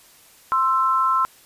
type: tone pair together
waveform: sine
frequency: 1046.5 / 1327.3 Hz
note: C6 / E6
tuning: 0 / +12 cents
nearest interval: major third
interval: 412 cents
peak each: -19 dBFS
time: 0.52-1.25 s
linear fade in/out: 0 ms
effects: white hiss -51 dBFS RMS until 1.45 s + resampled to 32000 Hz